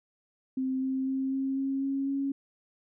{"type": "tone with pitch steps", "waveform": "sine", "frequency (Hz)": [261.6, 263.9, 266.2, 268.5, 270.8, 273.2, 275.6], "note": ["C4", "C4", "C4", "C4", "C#4", "C#4", "C#4"], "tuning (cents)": [0, 15, 30, 45, -40, -25, -10], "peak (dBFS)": -27, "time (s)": [0.57, 2.32], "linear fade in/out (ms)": 5, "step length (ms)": 250, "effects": []}